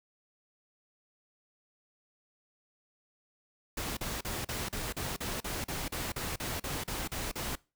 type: noise bursts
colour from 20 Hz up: pink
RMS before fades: -36 dBFS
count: 16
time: 3.77-7.555 s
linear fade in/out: 5 ms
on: 200 ms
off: 39 ms
effects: noise-tail reverb RT60 0.3 s tail -23 dB re dry